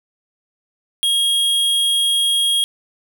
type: tone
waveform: square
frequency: 3270 Hz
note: G#7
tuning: 28 cents flat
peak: -15 dBFS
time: 1.03-2.64 s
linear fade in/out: 0 ms
effects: none